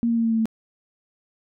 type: tone with pitch steps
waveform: sine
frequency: 233.8 / 231.5 / 229.3 / 227 / 224.8 / 222.6 Hz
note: A#3 / A#3 / A#3 / A#3 / A3 / A3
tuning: +5 / -12 / -28 / -46 / +37 / +20 cents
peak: -18 dBFS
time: 0.03-0.456 s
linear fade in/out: 0 ms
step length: 71 ms
effects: none